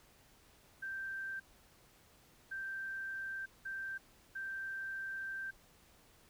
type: tone bursts at uneven times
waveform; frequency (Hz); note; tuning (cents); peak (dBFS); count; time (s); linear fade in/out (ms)
sine; 1568; G6; 0; -39; 4; 0.82-1.4 / 2.51-3.46 / 3.65-3.98 / 4.35-5.51; 10
effects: pink hiss -65 dBFS RMS until 6.29 s